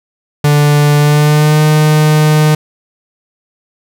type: tone with pitch glide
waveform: 45% pulse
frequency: 146.83 to 153.07 Hz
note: D3 to D#3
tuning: 0 to -28 cents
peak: -6 dBFS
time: 0.44-2.55 s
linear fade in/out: 5 ms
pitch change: +72 cents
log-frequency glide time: 0.98-1.62 s
effects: none